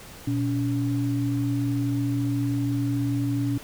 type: tone pair together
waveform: sine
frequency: 120.19 / 283.8 Hz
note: B2 / C#4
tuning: -47 / +41 cents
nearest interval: octave + minor third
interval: 1488 cents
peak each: -25 dBFS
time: 0.27-3.58 s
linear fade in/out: 5 ms
effects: pink hiss -44 dBFS RMS until 3.63 s